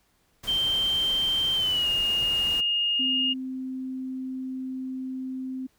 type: noise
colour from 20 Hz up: pink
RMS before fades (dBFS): -39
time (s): 0.43-2.61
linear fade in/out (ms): 10
type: tone with pitch glide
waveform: sine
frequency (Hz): 3136 to 2843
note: G7 to F7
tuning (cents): 0 to +30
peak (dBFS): -22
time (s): 0.47-3.34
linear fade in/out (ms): 20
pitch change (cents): -170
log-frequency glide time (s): 1.55-1.88
type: tone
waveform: sine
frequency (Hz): 260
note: C4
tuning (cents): -11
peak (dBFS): -30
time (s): 2.99-5.67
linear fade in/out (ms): 10
effects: pink hiss -67 dBFS RMS until 5.78 s